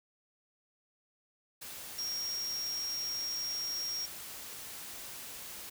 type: tone in noise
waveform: sine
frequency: 5588 Hz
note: F8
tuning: in tune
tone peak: -34 dBFS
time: 1.98-4.06 s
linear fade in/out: 10 ms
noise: white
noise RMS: -45 dBFS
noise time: 1.61-5.7 s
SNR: +8 dB
effects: none